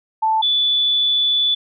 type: tone pair in turn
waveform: sine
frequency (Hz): 880 / 3467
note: A5 / A7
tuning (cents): 0 / -26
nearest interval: 2 octaves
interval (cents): 2374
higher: second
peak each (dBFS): -14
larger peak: neither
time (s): 0.22-0.42 / 0.42-1.55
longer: second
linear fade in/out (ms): 10
effects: none